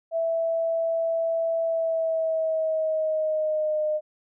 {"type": "tone with pitch glide", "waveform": "sine", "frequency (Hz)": [659.3, 611.6], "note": ["E5", "D#5"], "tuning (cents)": [0, -30], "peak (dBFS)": -22, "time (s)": [0.11, 4.01], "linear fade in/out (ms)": 50, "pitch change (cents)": -130, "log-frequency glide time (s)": [1.64, 3.83], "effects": []}